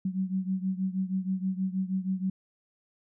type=beating tone pair; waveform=sine; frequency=186.7 / 193 Hz; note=F#3 / G3; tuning=+16 / -27 cents; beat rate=6.3 Hz; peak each=-29 / -32 dBFS; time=0.05-2.3 s; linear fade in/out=5 ms; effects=none